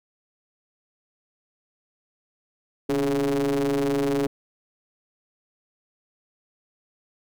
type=ring-modulated tone; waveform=square; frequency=68 Hz; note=C#2; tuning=33 cents flat; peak=-19 dBFS; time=2.89-4.27 s; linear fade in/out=5 ms; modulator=352 Hz; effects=10-bit